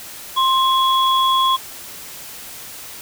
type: tone pair together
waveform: sine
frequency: 1054 / 3354 Hz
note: C6 / G#7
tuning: +12 / +16 cents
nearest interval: octave + minor sixth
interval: 2004 cents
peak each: -14 / -19 dBFS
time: 0.36-1.57 s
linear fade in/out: 20 ms
effects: white hiss -35 dBFS RMS until 3.01 s